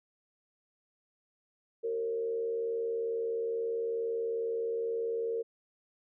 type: tone with frequency modulation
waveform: sine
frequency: 459.6 Hz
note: A#4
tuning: 25 cents flat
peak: -30 dBFS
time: 1.83-5.43 s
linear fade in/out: 20 ms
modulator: 77.7 Hz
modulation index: 0.5
effects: none